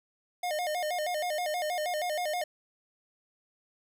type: tone with vibrato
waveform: square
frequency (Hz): 660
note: E5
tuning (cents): +2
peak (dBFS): -30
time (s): 0.43-2.44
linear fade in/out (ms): 5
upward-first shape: square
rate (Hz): 6.3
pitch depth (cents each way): 140
effects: none